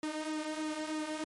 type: tone with flanger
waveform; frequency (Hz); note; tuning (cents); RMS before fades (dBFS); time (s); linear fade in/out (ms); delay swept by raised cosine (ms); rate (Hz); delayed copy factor
sawtooth; 309.1; D#4; -11; -37; 0.03-1.24; 2; 1.3 to 4.1; 3.2; -0.6
effects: MP3 48 kbps